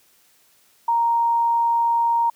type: tone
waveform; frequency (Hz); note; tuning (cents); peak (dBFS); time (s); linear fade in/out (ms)
sine; 932.3; A#5; 0; -16; 0.88-2.3; 5
effects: white hiss -58 dBFS RMS until 2.35 s + high-pass 80 Hz 12 dB/octave